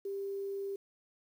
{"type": "tone with quantisation", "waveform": "sine", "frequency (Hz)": 395.2, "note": "G4", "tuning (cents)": 14, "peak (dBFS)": -35, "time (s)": [0.05, 0.76], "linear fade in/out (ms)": 5, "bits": 10, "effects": []}